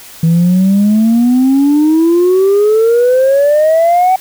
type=exponential sweep; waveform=sine; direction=up; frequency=161.7 to 760 Hz; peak=-4 dBFS; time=0.23-4.16 s; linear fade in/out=5 ms; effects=tanh soft clip ceiling -4 dBFS + white hiss -34 dBFS RMS until 4.2 s